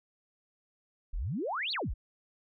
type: exponential two-way sweep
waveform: sine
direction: up then down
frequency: 30.5 to 4628 to 30.5 Hz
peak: -31 dBFS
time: 1.13-1.94 s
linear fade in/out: 10 ms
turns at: 1.72 s
effects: none

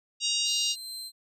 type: harmonic tone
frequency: 941 Hz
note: A#5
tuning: 16 cents sharp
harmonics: 3 / 4 / 5 / 6 / 7 / 8 / 9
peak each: -31 / -30 / -32 / -33 / -36 / -38 / -40 dBFS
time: 0.2-0.76 s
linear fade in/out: 50 ms
type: tone with tremolo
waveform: sawtooth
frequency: 4115 Hz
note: C8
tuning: 30 cents flat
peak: -33 dBFS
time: 0.44-1.12 s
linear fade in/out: 50 ms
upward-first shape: sine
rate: 2.4 Hz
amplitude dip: 30%
effects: resampled to 32000 Hz

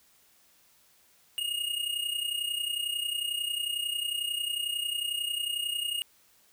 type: tone with amplitude modulation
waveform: square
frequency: 2858 Hz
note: F7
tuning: 39 cents sharp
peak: -27 dBFS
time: 1.38-6.02 s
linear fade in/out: 0 ms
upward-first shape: sine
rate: 31.1 Hz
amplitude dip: 70%
effects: white hiss -63 dBFS RMS until 6.52 s

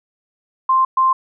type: tone bursts at uneven times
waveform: sine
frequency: 1050 Hz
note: C6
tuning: 6 cents sharp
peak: -11 dBFS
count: 2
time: 0.69-0.85 / 0.97-1.13 s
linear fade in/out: 5 ms
effects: none

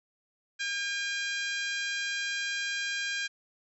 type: harmonic tone with a mistuned harmonic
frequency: 805 Hz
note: G5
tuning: 46 cents sharp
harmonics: 2 / 3 / 4 / 5 / 6 / 7 / 8 / 9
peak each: -33 / -37 / -39 / -41 / -43 / -44 / -45 / -46 dBFS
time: 0.59-3.28 s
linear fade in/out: 20 ms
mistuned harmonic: 9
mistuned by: +66 cents
effects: none

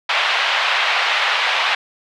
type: band-pass noise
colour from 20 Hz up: white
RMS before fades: -18 dBFS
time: 0.09-1.75 s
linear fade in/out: 5 ms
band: 670 to 3300 Hz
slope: 24 dB/octave
effects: none

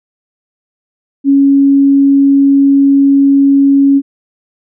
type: tone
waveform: sine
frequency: 277.2 Hz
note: C#4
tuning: in tune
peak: -4 dBFS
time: 1.24-4.02 s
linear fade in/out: 50 ms
effects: none

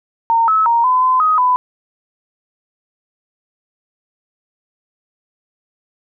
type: tone with pitch steps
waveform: sine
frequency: 917 / 1295 / 933 / 1013 / 1022 / 1256 / 1000 Hz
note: A#5 / E6 / A#5 / B5 / C6 / D#6 / B5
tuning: -29 / -31 / +1 / +44 / -41 / +16 / +21 cents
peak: -10 dBFS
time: 0.3-1.56 s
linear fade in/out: 0 ms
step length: 180 ms
effects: none

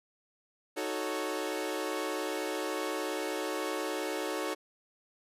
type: chord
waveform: sawtooth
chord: D# half-diminished seventh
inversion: none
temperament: equal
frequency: 311.1 / 370 / 440 / 554.4 Hz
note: D#4 / F#4 / A4 / C#5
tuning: 0 / 0 / 0 / 0 cents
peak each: -34 dBFS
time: 0.76-4.55 s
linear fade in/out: 20 ms
effects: resampled to 32000 Hz

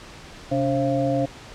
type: tone cluster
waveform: sine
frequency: 131.4 / 285.5 / 534 / 683 Hz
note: C3 / D4 / C5 / F5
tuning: +8 / -49 / +35 / -39 cents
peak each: -26 / -24 / -24 / -26 dBFS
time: 0.51-1.26 s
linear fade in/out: 10 ms
effects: pink hiss -42 dBFS RMS until 1.54 s + low-pass 6000 Hz 12 dB/octave

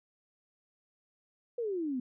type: exponential sweep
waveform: sine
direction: down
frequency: 493.9 to 241.6 Hz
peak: -31 dBFS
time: 1.58-2 s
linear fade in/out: 5 ms
effects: none

